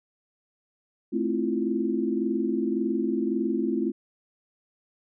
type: chord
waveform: sine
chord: F major seventh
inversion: first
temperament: just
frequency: 218.3 / 261.9 / 327.4 / 349.2 Hz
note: A3 / C4 / E4 / F4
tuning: -13 / +2 / -12 / 0 cents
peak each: -29 dBFS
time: 1.12-3.92 s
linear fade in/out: 20 ms
effects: none